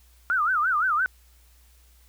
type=tone with vibrato; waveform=sine; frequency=1355 Hz; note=E6; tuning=47 cents sharp; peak=-20 dBFS; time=0.3-1.06 s; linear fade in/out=0 ms; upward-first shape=sine; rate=5.8 Hz; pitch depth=230 cents each way; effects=added 60 Hz sine -54 dBFS peak until 2.08 s + white hiss -61 dBFS RMS until 2.08 s